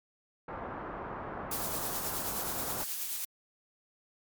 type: low-pass noise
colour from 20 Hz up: white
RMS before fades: -40 dBFS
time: 0.48-2.84 s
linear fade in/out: 5 ms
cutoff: 1300 Hz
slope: 24 dB/octave
type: noise with tremolo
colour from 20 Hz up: blue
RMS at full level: -34 dBFS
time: 1.51-3.25 s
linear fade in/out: 5 ms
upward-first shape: triangle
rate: 9.4 Hz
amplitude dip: 40%
effects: MP3 96 kbps